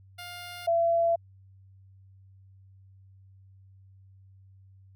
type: tone pair in turn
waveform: 10% pulse / sine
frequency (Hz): 706 / 674.6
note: F5 / E5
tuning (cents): +19 / +40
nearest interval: minor second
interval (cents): 79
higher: first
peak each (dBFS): -31 / -21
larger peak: second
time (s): 0.18-0.67 / 0.67-1.16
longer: neither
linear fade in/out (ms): 10
effects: added 96 Hz sine -52 dBFS peak until 4.95 s